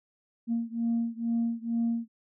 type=beating tone pair; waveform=sine; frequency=231.1 / 233.3 Hz; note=A#3 / A#3; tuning=-15 / +2 cents; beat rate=2.2 Hz; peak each=-28 / -29 dBFS; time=0.47-2.08 s; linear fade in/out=50 ms; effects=tanh soft clip ceiling -21 dBFS